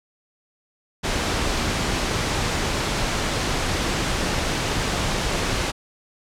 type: noise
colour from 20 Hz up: pink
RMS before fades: -23 dBFS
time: 1.03-5.72 s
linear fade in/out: 20 ms
effects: low-pass 7000 Hz 12 dB/octave